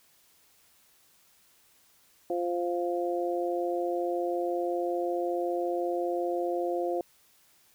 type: harmonic tone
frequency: 174.61 Hz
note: F3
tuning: in tune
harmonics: 2 / 3 / 4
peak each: -30 / -32 / -33 dBFS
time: 2.3-7.01 s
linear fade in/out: 2 ms
effects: white hiss -63 dBFS RMS until 7.74 s